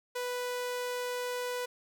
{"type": "tone", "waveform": "sawtooth", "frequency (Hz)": 493.9, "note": "B4", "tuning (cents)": 0, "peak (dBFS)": -29, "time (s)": [0.15, 1.66], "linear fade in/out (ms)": 10, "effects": []}